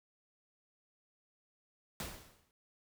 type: noise with exponential decay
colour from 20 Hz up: pink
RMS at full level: -39 dBFS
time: 2-2.51 s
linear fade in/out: 1 ms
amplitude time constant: 110 ms
effects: none